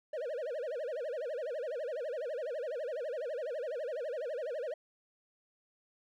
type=tone with vibrato; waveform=triangle; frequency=546 Hz; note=C#5; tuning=26 cents flat; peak=-33 dBFS; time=0.13-4.74 s; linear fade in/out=5 ms; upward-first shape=sine; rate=12 Hz; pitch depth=270 cents each way; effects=none